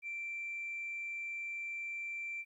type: tone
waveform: sine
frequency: 2349 Hz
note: D7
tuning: in tune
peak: -37 dBFS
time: 0.02-2.45 s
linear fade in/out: 50 ms
effects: tanh soft clip ceiling -34 dBFS + 13-bit